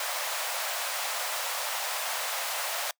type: high-pass noise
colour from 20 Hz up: pink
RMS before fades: -32 dBFS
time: 0-2.91 s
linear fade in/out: 2 ms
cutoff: 570 Hz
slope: 48 dB/octave
effects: noise-tail reverb RT60 0.1 s tail -24 dB re dry